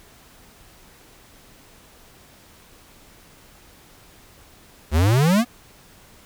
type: exponential sweep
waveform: square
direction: up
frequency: 70.4 to 251.6 Hz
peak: -15 dBFS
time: 4.91-5.45 s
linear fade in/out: 50 ms
effects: pink hiss -50 dBFS RMS until 6.25 s